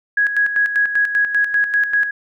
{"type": "tone with tremolo", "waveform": "sine", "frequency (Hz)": 1661.2, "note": "G#6", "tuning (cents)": 0, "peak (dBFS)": -12, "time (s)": [0.17, 2.11], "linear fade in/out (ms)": 5, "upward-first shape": "square", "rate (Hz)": 5.1, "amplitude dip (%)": 60, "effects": []}